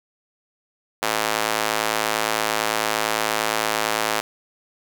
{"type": "tone with high-pass filter", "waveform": "square", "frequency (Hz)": 54.4, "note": "A1", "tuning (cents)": -19, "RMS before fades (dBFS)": -23, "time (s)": [1.02, 4.21], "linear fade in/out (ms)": 10, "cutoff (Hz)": 680, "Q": 0.71, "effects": []}